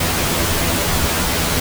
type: noise with comb filter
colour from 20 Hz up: pink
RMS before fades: -18 dBFS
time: 0-1.6 s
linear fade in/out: 5 ms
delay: 12 ms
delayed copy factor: +0.85
effects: none